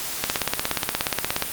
click train, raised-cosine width 0.2 ms, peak -3 dBFS, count 21, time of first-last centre 0.24-1.423 s, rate 16.9 Hz, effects white hiss -30 dBFS RMS until 1.52 s + Opus 48 kbps

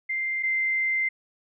sine tone pair in turn, 2093 / 2083 Hz, C7 / C7, 0 / -8 cents, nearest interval unison, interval 8 cents, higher first, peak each -25 / -22 dBFS, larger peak second, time 0.09-0.43 / 0.43-1.09 s, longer second, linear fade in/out 10 ms, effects none

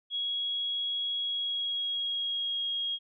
sine tone with pitch glide, 3322 to 3274 Hz, G#7 to G#7, 0 to -25 cents, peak -29 dBFS, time 0.1-2.99 s, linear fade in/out 50 ms, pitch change -25 cents, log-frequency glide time 1.18-2.66 s, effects none

